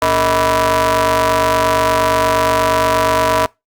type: ring-modulated tone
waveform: sawtooth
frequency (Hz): 174.61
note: F3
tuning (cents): 0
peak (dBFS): -5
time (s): 0.02-3.46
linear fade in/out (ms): 2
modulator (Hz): 810
effects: noise-tail reverb RT60 0.2 s tail -23 dB re dry + Opus 48 kbps